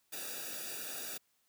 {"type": "noise with comb filter", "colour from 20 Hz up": "white", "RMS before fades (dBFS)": -42, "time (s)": [0.12, 1.18], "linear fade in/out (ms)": 10, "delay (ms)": 0.95, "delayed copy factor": -1, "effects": ["white hiss -75 dBFS RMS until 1.48 s", "high-pass 60 Hz 12 dB/octave"]}